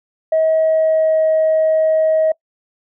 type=tone with pitch glide; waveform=sine; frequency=638 to 633.2 Hz; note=D#5 to D#5; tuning=+43 to +30 cents; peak=-10 dBFS; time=0.32-2.32 s; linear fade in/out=5 ms; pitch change=-13 cents; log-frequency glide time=0.56-1.25 s; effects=noise-tail reverb RT60 0.1 s tail -24 dB re dry + tanh soft clip ceiling -8 dBFS